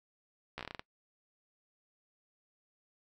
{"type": "slowing click train", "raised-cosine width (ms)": 0.3, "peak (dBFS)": -24, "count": 9, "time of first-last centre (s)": [0.58, 0.794], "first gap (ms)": 13, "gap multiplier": 1.2, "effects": ["noise-tail reverb RT60 0.1 s tail -21 dB re dry"]}